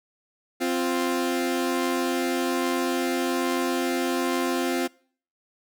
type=tone pair together; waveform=sawtooth; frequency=261.6 / 349.2 Hz; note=C4 / F4; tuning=0 / 0 cents; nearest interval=perfect fourth; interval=500 cents; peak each=-22 dBFS; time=0.6-4.88 s; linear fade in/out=20 ms; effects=noise-tail reverb RT60 0.5 s tail -24 dB re dry